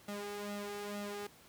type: tone with flanger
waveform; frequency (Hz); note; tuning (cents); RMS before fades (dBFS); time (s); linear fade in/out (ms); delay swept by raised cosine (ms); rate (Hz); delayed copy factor
sawtooth; 204.7; G#3; -25; -42; 0.08-1.27; 5; 1.5 to 2.6; 2.2; +0.75
effects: pink hiss -60 dBFS RMS until 1.48 s + high-pass 80 Hz 12 dB/octave